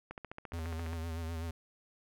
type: click train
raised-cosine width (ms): 0.5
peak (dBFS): -28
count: 13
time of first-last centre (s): 0.11-0.932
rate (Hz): 14.6
type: tone with vibrato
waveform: square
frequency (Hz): 82.3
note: E2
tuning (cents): -2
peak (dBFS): -37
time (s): 0.53-1.51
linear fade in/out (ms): 5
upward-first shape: sine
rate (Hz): 7.9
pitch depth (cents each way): 50
effects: none